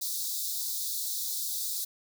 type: high-pass noise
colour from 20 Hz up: white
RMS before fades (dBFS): -33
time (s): 0.01-1.85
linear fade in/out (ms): 10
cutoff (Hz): 3600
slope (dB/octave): 96
effects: none